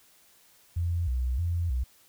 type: tone with vibrato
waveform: sine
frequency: 73.4 Hz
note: D2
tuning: in tune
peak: -25 dBFS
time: 0.76-1.84 s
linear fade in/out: 10 ms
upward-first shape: square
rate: 1.6 Hz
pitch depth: 270 cents each way
effects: white hiss -60 dBFS RMS until 2.08 s